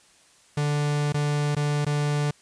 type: tone with dropouts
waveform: 45% pulse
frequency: 146.83 Hz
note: D3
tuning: in tune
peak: -22 dBFS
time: 0.57-2.31 s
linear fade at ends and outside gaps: 5 ms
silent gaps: 1.124-1.142 / 1.551-1.565 / 1.849-1.864 s
effects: white hiss -57 dBFS RMS until 2.41 s + resampled to 22050 Hz